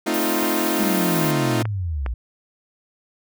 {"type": "chord", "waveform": "sawtooth", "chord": "F dominant seventh", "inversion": "first", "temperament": "equal", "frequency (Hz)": [220, 261.6, 311.1, 349.2], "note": ["A3", "C4", "Eb4", "F4"], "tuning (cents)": [0, 0, 0, 0], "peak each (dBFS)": [-23, -24, -20, -21], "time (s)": [0.06, 1.63], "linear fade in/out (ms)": 10}
{"type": "noise", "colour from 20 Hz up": "violet", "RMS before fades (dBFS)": -28, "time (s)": [0.14, 1.31], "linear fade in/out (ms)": 2}
{"type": "click train", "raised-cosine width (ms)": 0.5, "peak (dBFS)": -14, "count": 5, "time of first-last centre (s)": [0.43, 2.063], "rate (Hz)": 2.45}
{"type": "linear sweep", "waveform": "sine", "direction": "down", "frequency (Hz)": [207.7, 55], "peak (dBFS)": -22, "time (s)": [0.79, 2.14], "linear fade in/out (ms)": 5}
{"effects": []}